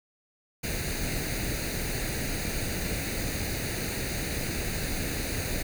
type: noise with comb filter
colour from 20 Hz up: pink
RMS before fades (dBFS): -31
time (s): 0.63-5.63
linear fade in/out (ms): 10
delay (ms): 0.46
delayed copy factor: +0.7
effects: none